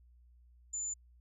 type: tone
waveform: sine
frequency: 7060 Hz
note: A8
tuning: 5 cents sharp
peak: -35 dBFS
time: 0.73-0.94 s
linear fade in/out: 10 ms
effects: added 60 Hz sine -59 dBFS peak until 1.2 s